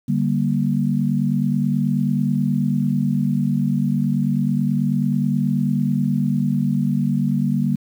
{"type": "chord", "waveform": "sine", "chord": "G minor", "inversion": "second", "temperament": "equal with one note detuned", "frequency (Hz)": [146.83, 196, 236.3], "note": ["D3", "G3", "Bb3"], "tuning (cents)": [0, 0, 24], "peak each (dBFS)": -21, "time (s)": [0.08, 7.76], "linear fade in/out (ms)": 10, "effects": ["8-bit"]}